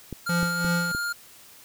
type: clicks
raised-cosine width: 3 ms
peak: -20 dBFS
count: 4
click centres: 0.127 / 0.43 / 0.647 / 0.949 s
type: tone with pitch glide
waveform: square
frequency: 1396.9 to 1407.4 Hz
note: F6 to F6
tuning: 0 to +13 cents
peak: -27 dBFS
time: 0.26-1.13 s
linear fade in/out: 10 ms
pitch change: +13 cents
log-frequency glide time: 0.49-0.59 s
type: tone with tremolo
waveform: square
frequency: 172.5 Hz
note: F3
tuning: 21 cents flat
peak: -23 dBFS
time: 0.29-0.92 s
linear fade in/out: 5 ms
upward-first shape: sine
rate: 2.9 Hz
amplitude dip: 65%
effects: white hiss -50 dBFS RMS until 1.64 s